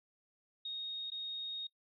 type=tone with dropouts; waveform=sine; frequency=3729 Hz; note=A#7; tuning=in tune; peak=-38 dBFS; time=0.65-1.67 s; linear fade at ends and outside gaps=5 ms; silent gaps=1.103-1.117 s; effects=noise-tail reverb RT60 0.1 s tail -24 dB re dry